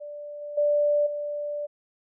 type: tone with level steps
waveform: sine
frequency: 587.3 Hz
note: D5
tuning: in tune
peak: -35 / -33 / -19 / -28 dBFS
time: 0-1.67 s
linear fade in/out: 20 ms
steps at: 0.41 / 0.57 / 1.06 s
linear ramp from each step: 10 ms
effects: none